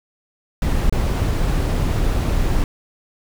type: noise with dropouts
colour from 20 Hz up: brown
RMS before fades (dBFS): -18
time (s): 0.62-2.64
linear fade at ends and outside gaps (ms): 1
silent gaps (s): 0.897-0.925
effects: none